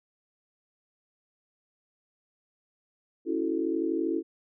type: chord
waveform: sine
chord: F# minor seventh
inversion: second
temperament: equal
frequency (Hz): 277.2 / 329.6 / 370 / 440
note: C#4 / E4 / F#4 / A4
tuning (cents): 0 / 0 / 0 / 0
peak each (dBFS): -33 / -28 / -33 / -34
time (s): 3.25-4.23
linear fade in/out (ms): 50
effects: none